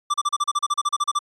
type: tone bursts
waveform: square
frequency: 1174.7 Hz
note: D6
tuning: in tune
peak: -19 dBFS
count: 15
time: 0.1-1.191 s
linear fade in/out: 10 ms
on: 41 ms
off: 34 ms
effects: resampled to 22050 Hz